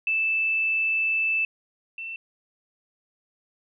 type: tone pair in turn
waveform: sine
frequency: 2637 / 2680 Hz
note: E7 / E7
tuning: 0 / +28 cents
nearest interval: unison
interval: 28 cents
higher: second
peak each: -21 / -32 dBFS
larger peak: first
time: 0.07-1.45 / 1.98-2.16 s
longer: first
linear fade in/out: 2 ms
effects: none